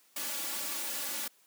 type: noise with comb filter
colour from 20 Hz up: white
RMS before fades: -36 dBFS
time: 0.16-1.28 s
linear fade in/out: 5 ms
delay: 3.5 ms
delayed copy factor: +1
effects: white hiss -65 dBFS RMS until 1.46 s + high-pass 200 Hz 12 dB/octave